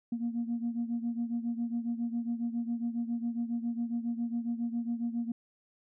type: beating tone pair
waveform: sine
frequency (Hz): 233.1 / 240.4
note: A#3 / B3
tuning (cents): 0 / -46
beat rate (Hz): 7.3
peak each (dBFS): -31 / -35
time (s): 0.12-5.32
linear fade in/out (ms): 5
effects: tanh soft clip ceiling -25 dBFS